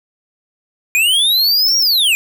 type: linear two-way sweep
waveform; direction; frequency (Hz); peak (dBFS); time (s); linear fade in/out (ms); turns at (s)
square; up then down; 2402 to 5670 to 2402; -11; 0.95-2.15; 0; 1.78
effects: none